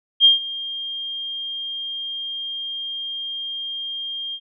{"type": "tone with ADSR envelope", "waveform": "sine", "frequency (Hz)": 3210, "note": "G7", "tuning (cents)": 40, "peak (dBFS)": -7, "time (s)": [0.2, 4.4], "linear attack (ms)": 48, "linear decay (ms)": 140, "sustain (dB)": -19, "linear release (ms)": 60, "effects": []}